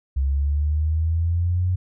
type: linear sweep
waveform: sine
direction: up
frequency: 66.6 to 92 Hz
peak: -18 dBFS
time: 0.16-1.76 s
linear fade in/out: 10 ms
effects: none